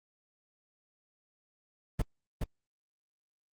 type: noise with echo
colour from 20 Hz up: brown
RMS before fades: -27 dBFS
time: 1.99-2.02 s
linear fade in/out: 5 ms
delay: 420 ms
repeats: 1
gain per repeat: -4 dB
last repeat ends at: 2.44 s
effects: Opus 24 kbps